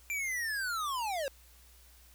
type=linear sweep; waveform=square; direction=down; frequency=2375 to 523 Hz; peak=-33 dBFS; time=0.1-1.28 s; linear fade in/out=0 ms; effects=added 60 Hz sine -58 dBFS peak until 2.14 s + white hiss -61 dBFS RMS until 2.14 s